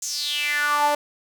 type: tone with high-pass filter sweep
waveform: sawtooth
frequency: 293.7 Hz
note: D4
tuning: in tune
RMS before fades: -23 dBFS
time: 0.02-0.95 s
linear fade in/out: 5 ms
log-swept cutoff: 7000 to 670 Hz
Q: 5.9
effects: none